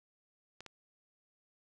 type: clicks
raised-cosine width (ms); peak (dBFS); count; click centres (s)
0.2; -30; 2; 0.606 / 0.663
effects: none